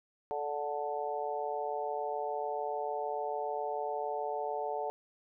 harmonic tone with a mistuned harmonic, 146.83 Hz, D3, in tune, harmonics 3 / 4 / 5 / 6, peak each -38 / -39 / -37 / -39 dBFS, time 0.31-4.9 s, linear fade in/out 0 ms, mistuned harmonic 3, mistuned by -17 cents, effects none

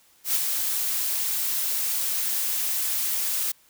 blue noise with ADSR envelope, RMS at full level -21 dBFS, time 0.24-3.52 s, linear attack 110 ms, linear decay 29 ms, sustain -5 dB, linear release 9 ms, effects white hiss -59 dBFS RMS until 3.69 s

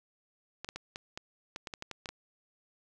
clicks, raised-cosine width 0.2 ms, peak -22 dBFS, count 12, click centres 0.646 / 0.689 / 0.76 / 0.959 / 1.175 / 1.561 / 1.672 / 1.738 / 1.824 / 1.913 / 2.058 / 2.09 s, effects none

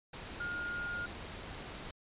sine tone in noise, 1422 Hz, F6, 31 cents sharp, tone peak -36 dBFS, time 0.4-1.06 s, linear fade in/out 5 ms, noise pink, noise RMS -45 dBFS, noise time 0.13-1.91 s, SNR +6 dB, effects resampled to 8000 Hz

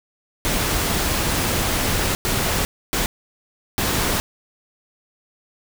pink noise bursts at uneven times, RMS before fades -21 dBFS, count 4, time 0.45-2.15 / 2.25-2.65 / 2.93-3.06 / 3.78-4.2 s, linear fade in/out 0 ms, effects none

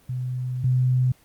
sine tone pair in turn, 126.5 / 127.23 Hz, B2 / C3, +42 / -48 cents, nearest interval unison, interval 10 cents, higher second, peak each -25 / -17 dBFS, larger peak second, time 0.09-0.64 / 0.64-1.12 s, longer first, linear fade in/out 5 ms, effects pink hiss -57 dBFS RMS until 1.24 s + Opus 24 kbps

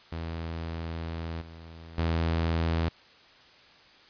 sawtooth tone with level steps, 82.41 Hz, E2, in tune, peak -29 / -40 / -21 dBFS, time 0.12-2.89 s, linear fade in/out 5 ms, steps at 1.41 / 1.98 s, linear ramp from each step 5 ms, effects white hiss -55 dBFS RMS until 4.09 s + resampled to 11025 Hz

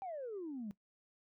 sine exponential sweep, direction down, 798 to 196 Hz, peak -39 dBFS, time 0.02-0.71 s, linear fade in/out 0 ms, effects noise-tail reverb RT60 0.1 s tail -19 dB re dry + tanh soft clip ceiling -37 dBFS

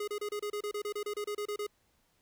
square tone bursts, 415.3 Hz, G#4, in tune, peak -34 dBFS, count 16, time 0-1.667 s, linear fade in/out 5 ms, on 77 ms, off 29 ms, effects pink hiss -72 dBFS RMS until 2.21 s

